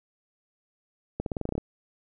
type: accelerating click train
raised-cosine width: 2 ms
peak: -16 dBFS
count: 10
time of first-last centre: 1.2-1.58 s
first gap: 62 ms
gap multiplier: 0.9
effects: none